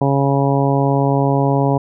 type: harmonic tone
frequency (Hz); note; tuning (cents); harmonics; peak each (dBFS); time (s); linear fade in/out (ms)
138.59; C#3; 0; 1 / 2 / 3 / 4 / 5 / 6 / 7; -16 / -19 / -21 / -22 / -23 / -24 / -24; 0.01-1.78; 5
effects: none